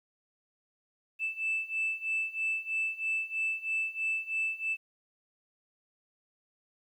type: beating tone pair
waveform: sine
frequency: 2637 / 2640.1 Hz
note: E7 / E7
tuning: 0 / +2 cents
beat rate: 3.1 Hz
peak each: -33 / -31 dBFS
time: 1.19-4.77 s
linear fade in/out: 50 ms
effects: tanh soft clip ceiling -24 dBFS + 11-bit